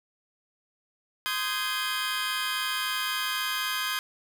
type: chord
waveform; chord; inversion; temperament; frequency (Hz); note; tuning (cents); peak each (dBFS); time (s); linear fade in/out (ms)
20% pulse; Ab major seventh; first; just; 1038.3 / 1245.9 / 1557.4 / 1661.2; C6 / Eb6 / G6 / Ab6; -14 / +2 / -12 / 0; -29; 1.26-3.99; 0
effects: none